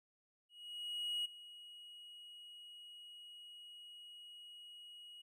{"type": "tone with ADSR envelope", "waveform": "triangle", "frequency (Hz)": 2900, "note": "F#7", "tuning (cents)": -35, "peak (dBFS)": -34, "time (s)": [0.49, 5.22], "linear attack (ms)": 760, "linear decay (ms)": 12, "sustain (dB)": -17, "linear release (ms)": 11, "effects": []}